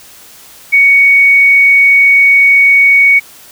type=tone; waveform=sine; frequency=2233 Hz; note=C#7; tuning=12 cents sharp; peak=-3 dBFS; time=0.72-3.2 s; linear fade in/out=20 ms; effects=white hiss -37 dBFS RMS until 3.51 s